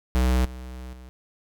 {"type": "tone with level steps", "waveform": "square", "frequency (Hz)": 63, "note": "B1", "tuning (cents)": 35, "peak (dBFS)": [-19, -36, -42], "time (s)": [0.15, 1.09], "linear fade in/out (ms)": 0, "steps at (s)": [0.45, 0.93], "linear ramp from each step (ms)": 2, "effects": []}